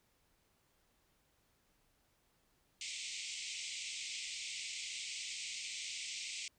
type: band-pass noise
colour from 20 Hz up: pink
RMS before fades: -44 dBFS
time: 2.81-6.48 s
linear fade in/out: 2 ms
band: 2100 to 8400 Hz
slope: 96 dB/octave
effects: pink hiss -75 dBFS RMS until 6.58 s